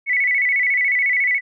sine tone with vibrato, 2095 Hz, C7, 2 cents sharp, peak -15 dBFS, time 0.06-1.41 s, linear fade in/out 50 ms, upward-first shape square, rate 14 Hz, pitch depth 90 cents each way, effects none

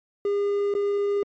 triangle tone with dropouts, 405.2 Hz, G#4, 43 cents flat, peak -19 dBFS, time 0.25-1.23 s, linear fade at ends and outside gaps 2 ms, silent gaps 0.74-0.75 s, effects MP3 32 kbps

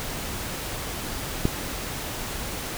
click, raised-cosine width 3 ms, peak -7 dBFS, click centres 1.454 s, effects pink hiss -32 dBFS RMS until 2.77 s

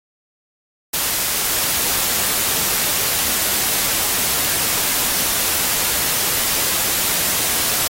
white noise, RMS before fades -19 dBFS, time 0.93-7.88 s, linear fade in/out 10 ms, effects AAC 48 kbps

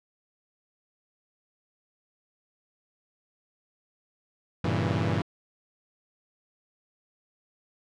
sawtooth chord, G diminished seventh, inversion none, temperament equal, 98 / 116.54 / 138.59 / 164.81 Hz, G2 / Bb2 / Db3 / Fb3, 0 / 0 / 0 / 0 cents, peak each -25 / -26 / -29 / -26 dBFS, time 4.64-5.22 s, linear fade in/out 5 ms, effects low-pass 4000 Hz 12 dB/octave

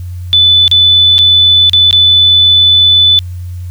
sine tone with dropouts, 3494 Hz, A7, 13 cents flat, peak -3 dBFS, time 0.33-3.19 s, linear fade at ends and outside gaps 0 ms, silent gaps 0.679-0.714 / 1.182-1.189 / 1.696-1.733 / 1.91-1.928 s, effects added 89 Hz sine -19 dBFS peak until 3.7 s + white hiss -46 dBFS RMS until 3.7 s

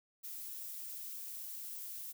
violet noise, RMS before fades -45 dBFS, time 0.23-2.13 s, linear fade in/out 20 ms, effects none

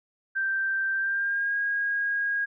sine tone with pitch glide, 1568 to 1635.5 Hz, G6 to G#6, 0 to -27 cents, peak -24 dBFS, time 0.35-2.46 s, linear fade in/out 20 ms, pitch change +73 cents, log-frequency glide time 0.94-1.56 s, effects none

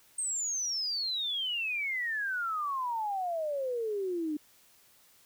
sine exponential sweep, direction down, 8540 to 293.6 Hz, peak -30 dBFS, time 0.18-4.37 s, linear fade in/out 5 ms, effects white hiss -62 dBFS RMS until 5.25 s

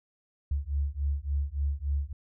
sine beating tone pair, 69.3 / 72.8 Hz, C#2 / D2, 0 / -15 cents, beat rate 3.5 Hz, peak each -30 dBFS, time 0.51-2.13 s, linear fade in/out 5 ms, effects none

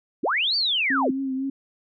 sine linear two-way sweep, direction up then down, 175.2 to 4699 to 175.2 Hz, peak -20 dBFS, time 0.23-1.11 s, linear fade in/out 10 ms, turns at 0.56 s
sine tone with vibrato, 266.6 Hz, C4, 33 cents sharp, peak -24 dBFS, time 0.9-1.5 s, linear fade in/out 5 ms, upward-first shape triangle, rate 4 Hz, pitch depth 46 cents each way
effects none

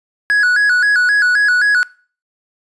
triangle tone with vibrato, 1568 Hz, G6, in tune, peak -8 dBFS, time 0.3-1.83 s, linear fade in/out 0 ms, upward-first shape square, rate 3.8 Hz, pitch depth 110 cents each way, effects noise-tail reverb RT60 0.4 s tail -21 dB re dry + resampled to 24000 Hz

